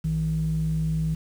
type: tone pair together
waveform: sine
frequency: 59.48 / 158.8 Hz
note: A#1 / D#3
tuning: +36 / +36 cents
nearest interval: octave + perfect fourth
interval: 1700 cents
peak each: -29 / -22 dBFS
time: 0.04-1.15 s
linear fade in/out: 10 ms
effects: tanh soft clip ceiling -17 dBFS + 8-bit